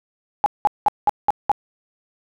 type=tone bursts; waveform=sine; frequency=831 Hz; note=G#5; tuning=1 cent sharp; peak=-11 dBFS; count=6; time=0.44-1.516 s; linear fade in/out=0 ms; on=21 ms; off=190 ms; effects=none